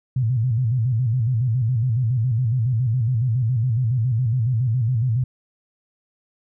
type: tone with vibrato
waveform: sine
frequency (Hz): 119.7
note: A#2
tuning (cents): +46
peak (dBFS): -17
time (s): 0.16-5.24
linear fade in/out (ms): 5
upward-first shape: square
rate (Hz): 7.2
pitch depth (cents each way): 130
effects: none